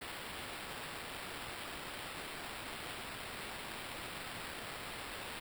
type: noise with sample-and-hold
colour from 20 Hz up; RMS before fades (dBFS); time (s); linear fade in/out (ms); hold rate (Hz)
white; -45; 0.01-5.4; 10; 6300
effects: none